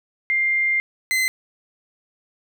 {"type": "tone pair in turn", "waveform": ["sine", "40% pulse"], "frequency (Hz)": [2100, 2053], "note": ["C7", "C7"], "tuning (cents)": [6, -33], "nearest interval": "unison", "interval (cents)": 39, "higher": "first", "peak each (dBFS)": -17, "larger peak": "neither", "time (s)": [[0.3, 0.8], [1.11, 1.28]], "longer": "first", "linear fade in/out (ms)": 0, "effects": []}